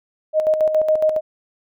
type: tone with tremolo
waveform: sine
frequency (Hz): 622.3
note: D#5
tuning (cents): 0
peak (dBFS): -12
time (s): 0.33-1.21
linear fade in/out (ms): 50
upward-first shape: square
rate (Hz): 7.2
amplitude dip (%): 55
effects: none